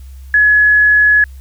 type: tone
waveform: sine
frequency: 1694 Hz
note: G#6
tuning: 34 cents sharp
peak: -6 dBFS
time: 0.34-1.24 s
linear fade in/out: 2 ms
effects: added 66 Hz sine -30 dBFS peak until 1.4 s + white hiss -51 dBFS RMS until 1.4 s